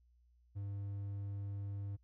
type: tone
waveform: triangle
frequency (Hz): 100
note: G2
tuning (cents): +35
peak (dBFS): -37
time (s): 0.55-1.97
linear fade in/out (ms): 20
effects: added 60 Hz sine -66 dBFS peak until 2.03 s